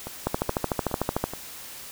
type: two click trains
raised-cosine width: 1 ms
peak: -9 / -19 dBFS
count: 14 / 4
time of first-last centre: 0.27-1.24 / 0.07-1.336 s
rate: 13.4 / 2.37 Hz
effects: white hiss -41 dBFS RMS until 1.91 s